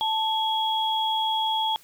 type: tone pair together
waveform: sine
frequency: 880 / 3322 Hz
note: A5 / G#7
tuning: 0 / 0 cents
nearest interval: octave + major seventh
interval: 2300 cents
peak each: -24 / -26 dBFS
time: 0.01-1.76 s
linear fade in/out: 0 ms
effects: white hiss -54 dBFS RMS until 1.83 s